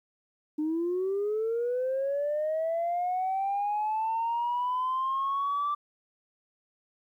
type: linear sweep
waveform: sine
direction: up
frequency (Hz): 299.5 to 1174.7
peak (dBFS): -25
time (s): 0.58-5.75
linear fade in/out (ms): 10
effects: tanh soft clip ceiling -23 dBFS + 11-bit